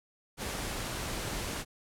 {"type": "noise", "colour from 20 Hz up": "pink", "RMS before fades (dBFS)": -36, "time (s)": [0.37, 1.65], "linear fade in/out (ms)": 50, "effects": ["low-pass 12000 Hz 12 dB/octave"]}